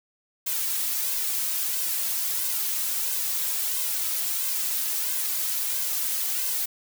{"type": "noise with flanger", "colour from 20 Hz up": "blue", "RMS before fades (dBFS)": -27, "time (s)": [0.46, 6.66], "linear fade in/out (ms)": 10, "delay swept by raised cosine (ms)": [1.9, 3.2], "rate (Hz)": 1.5, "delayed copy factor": 0.75, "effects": []}